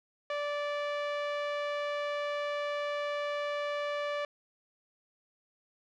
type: tone with low-pass filter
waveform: sawtooth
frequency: 583 Hz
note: D5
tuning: 13 cents flat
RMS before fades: -34 dBFS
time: 0.3-4.25 s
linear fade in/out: 2 ms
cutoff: 2800 Hz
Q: 0.97
effects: none